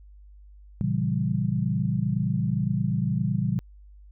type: chord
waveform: sine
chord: A# diminished seventh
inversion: none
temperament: equal with one note detuned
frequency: 116.54 / 138.59 / 168.08 / 196 Hz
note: A#2 / C#3 / E3 / G3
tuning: 0 / 0 / +34 / 0 cents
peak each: -28 dBFS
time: 0.81-3.59 s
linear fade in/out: 0 ms
effects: added 50 Hz sine -46 dBFS peak until 4.11 s